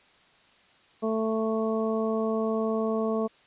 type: harmonic tone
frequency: 221.3 Hz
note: A3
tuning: 10 cents sharp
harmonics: 1 / 2 / 3 / 4 / 5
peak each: -28 / -28 / -32 / -44 / -36 dBFS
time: 1.02-3.28 s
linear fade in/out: 20 ms
effects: white hiss -59 dBFS RMS until 3.46 s + resampled to 8000 Hz